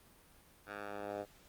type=tone with band-pass filter sweep; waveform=10% pulse; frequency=102.1 Hz; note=G#2; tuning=29 cents flat; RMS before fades=-43 dBFS; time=0.66-1.26 s; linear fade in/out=50 ms; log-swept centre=1400 to 600 Hz; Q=1.7; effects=pink hiss -63 dBFS RMS until 1.48 s + Opus 32 kbps